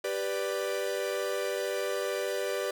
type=chord; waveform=45% pulse; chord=G major; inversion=none; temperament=equal; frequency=392 / 493.9 / 587.3 Hz; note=G4 / B4 / D5; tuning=0 / 0 / 0 cents; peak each=-34 dBFS; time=0.04-2.71 s; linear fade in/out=5 ms; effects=none